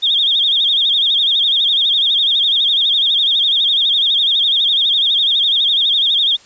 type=tone with vibrato; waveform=sine; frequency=3466 Hz; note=A7; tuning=27 cents flat; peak=-11 dBFS; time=0.02-6.37 s; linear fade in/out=20 ms; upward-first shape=sine; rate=12 Hz; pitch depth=140 cents each way; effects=white hiss -45 dBFS RMS until 6.45 s + resampled to 16000 Hz